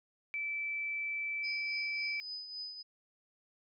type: tone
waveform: sine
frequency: 2320 Hz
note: D7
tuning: 22 cents flat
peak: -34 dBFS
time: 0.34-2.2 s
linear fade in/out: 0 ms
type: tone with tremolo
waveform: sine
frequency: 5000 Hz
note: D#8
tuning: 8 cents sharp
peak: -38 dBFS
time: 1.43-2.83 s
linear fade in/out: 20 ms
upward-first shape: triangle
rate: 3.6 Hz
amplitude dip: 60%
effects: none